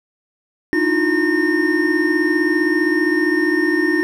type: tone cluster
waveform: triangle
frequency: 301.3 / 320.9 / 356.4 / 1825 Hz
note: D4 / E4 / F4 / A#6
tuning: +44 / -46 / +35 / -37 cents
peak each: -18 dBFS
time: 0.73-4.03 s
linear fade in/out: 0 ms
effects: none